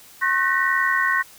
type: tone cluster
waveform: sine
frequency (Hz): 1081 / 1511 / 1838 / 1919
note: C#6 / F#6 / A#6 / A#6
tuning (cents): -44 / +36 / -25 / +50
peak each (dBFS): -23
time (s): 0.21-1.23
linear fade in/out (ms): 20
effects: white hiss -47 dBFS RMS until 1.38 s